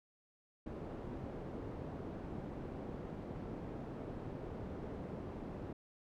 white low-pass noise, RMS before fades -45 dBFS, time 0.66-5.73 s, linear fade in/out 5 ms, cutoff 400 Hz, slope 12 dB/octave, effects none

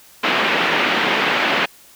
white band-pass noise, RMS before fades -18 dBFS, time 0.23-1.66 s, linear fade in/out 10 ms, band 180 to 2900 Hz, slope 24 dB/octave, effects white hiss -47 dBFS RMS until 1.95 s

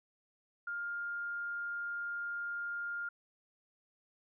sine tone, 1407 Hz, F6, 12 cents sharp, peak -36 dBFS, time 0.67-3.09 s, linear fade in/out 5 ms, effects none

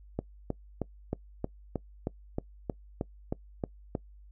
click train, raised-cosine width 2 ms, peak -17 dBFS, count 13, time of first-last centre 0.19-3.952 s, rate 3.19 Hz, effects noise-tail reverb RT60 0.1 s tail -22 dB re dry + added 50 Hz sine -50 dBFS peak until 4.31 s

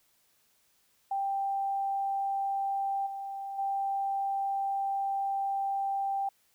sine tone with level steps, 787 Hz, G5, 7 cents sharp, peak -28 / -35 / -28 dBFS, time 1.11-6.29 s, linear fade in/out 5 ms, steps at 3.06 / 3.58 s, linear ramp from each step 10 ms, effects white hiss -69 dBFS RMS until 6.54 s

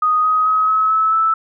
sine tone with pitch steps, 1244.5 / 1258.2 / 1272.1 / 1286.2 / 1300.3 / 1314.7 Hz, D#6 / D#6 / D#6 / E6 / E6 / E6, 0 / +19 / +38 / -43 / -24 / -5 cents, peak -12 dBFS, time 0.02-1.34 s, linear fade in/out 5 ms, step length 220 ms, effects none

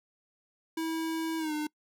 square tone with pitch glide, 324.2 to 302.5 Hz, E4 to D#4, -29 to -49 cents, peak -31 dBFS, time 0.77-1.67 s, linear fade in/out 5 ms, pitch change -120 cents, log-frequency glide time 1.38-1.53 s, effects noise-tail reverb RT60 0.1 s tail -24 dB re dry

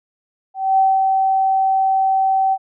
sine tone with ADSR envelope, 769 Hz, G5, 33 cents flat, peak -10 dBFS, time 0.54-2.58 s, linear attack 240 ms, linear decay 210 ms, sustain -3 dB, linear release 53 ms, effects none

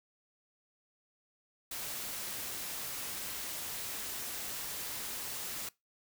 white noise, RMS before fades -40 dBFS, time 1.71-5.69 s, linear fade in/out 5 ms, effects noise-tail reverb RT60 0.2 s tail -22 dB re dry

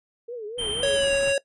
sine tone with vibrato, 452.7 Hz, A4, 49 cents sharp, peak -31 dBFS, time 0.28-0.97 s, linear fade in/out 10 ms, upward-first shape triangle, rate 4.2 Hz, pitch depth 180 cents each way
pink low-pass noise, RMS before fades -38 dBFS, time 0.57-1.35 s, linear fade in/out 50 ms, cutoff 3500 Hz, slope 96 dB/octave
square tone with pitch glide, 3136 to 2778 Hz, G7 to F7, 0 to -10 cents, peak -27 dBFS, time 0.58-1.38 s, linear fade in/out 10 ms, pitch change -210 cents, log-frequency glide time 0.94-1.11 s
square tone, 554.4 Hz, C#5, in tune, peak -21 dBFS, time 0.83-1.38 s, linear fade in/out 2 ms
effects noise-tail reverb RT60 0.1 s tail -19 dB re dry + resampled to 24000 Hz

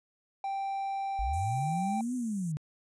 triangle tone, 784 Hz, G5, in tune, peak -29 dBFS, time 0.44-2.01 s, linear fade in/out 2 ms
sine linear two-way sweep, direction up then down, 46.25 to 256 to 144.3 Hz, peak -30 dBFS, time 1.19-2.57 s, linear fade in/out 0 ms, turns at 2.15 s
white high-pass noise, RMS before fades -47 dBFS, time 1.33-2.52 s, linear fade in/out 5 ms, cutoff 6100 Hz, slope 96 dB/octave
effects resampled to 22050 Hz

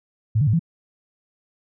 sine tone with pitch steps, 109.5 / 148.8 / 107.6 / 166.3 Hz, A2 / D3 / A2 / E3, -8 / +23 / -38 / +16 cents, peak -15 dBFS, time 0.35-0.594 s, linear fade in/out 10 ms, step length 61 ms, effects none

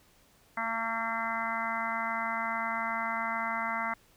harmonic tone, 227.2 Hz, A#3, 44 cents flat, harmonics 1 / 3 / 4 / 5 / 6 / 7 / 8 / 9, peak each -42 / -39 / -36 / -37 / -37 / -40 / -44 / -36 dBFS, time 0.57-3.94 s, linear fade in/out 5 ms, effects pink hiss -63 dBFS RMS until 4.16 s

